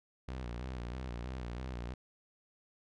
sawtooth tone with vibrato, 61.74 Hz, B1, in tune, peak -35 dBFS, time 0.28-1.94 s, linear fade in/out 5 ms, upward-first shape square, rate 3.1 Hz, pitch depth 71 cents each way, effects low-pass 5000 Hz 12 dB/octave

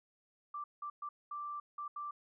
sine tone bursts at uneven times, 1174.7 Hz, D6, in tune, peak -39 dBFS, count 6, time 0.54-0.64 / 0.82-0.9 / 1.02-1.09 / 1.31-1.6 / 1.78-1.88 / 1.96-2.11 s, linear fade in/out 5 ms, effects none

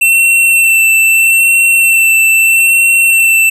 square tone with vibrato, 2692 Hz, E7, 36 cents sharp, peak -6 dBFS, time 0.01-3.5 s, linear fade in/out 10 ms, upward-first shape sine, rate 0.78 Hz, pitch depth 17 cents each way, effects none

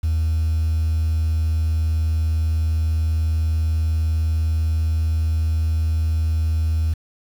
sine tone, 79.9 Hz, D#2, 47 cents sharp, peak -15 dBFS, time 0.03-6.94 s, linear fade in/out 10 ms, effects tanh soft clip ceiling -15 dBFS + 7-bit

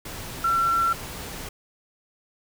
sine tone in noise, 1354 Hz, E6, 46 cents sharp, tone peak -19 dBFS, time 0.44-0.93 s, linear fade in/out 5 ms, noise pink, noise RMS -36 dBFS, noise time 0.05-1.49 s, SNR +14 dB, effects none

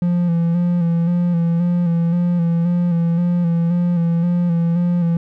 triangle tone with vibrato, 171.7 Hz, F3, 29 cents flat, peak -12 dBFS, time 0.02-5.17 s, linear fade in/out 2 ms, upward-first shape square, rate 1.9 Hz, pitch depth 34 cents each way, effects none

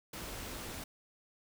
pink noise with amplitude modulation, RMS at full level -42 dBFS, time 0.13-0.84 s, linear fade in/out 5 ms, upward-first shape sine, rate 248 Hz, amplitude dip 30%, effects none

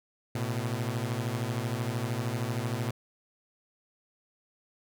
sawtooth beating tone pair, 112.5 / 125.5 Hz, A2 / B2, +39 / +28 cents, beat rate 13 Hz, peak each -28 / -29 dBFS, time 0.35-2.91 s, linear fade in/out 5 ms, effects none

